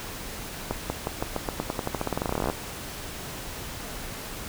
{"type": "accelerating click train", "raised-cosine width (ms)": 1, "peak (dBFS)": -12, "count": 28, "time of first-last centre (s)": [0.71, 2.5], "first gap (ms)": 190, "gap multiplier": 0.9, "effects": ["pink hiss -37 dBFS RMS until 4.48 s"]}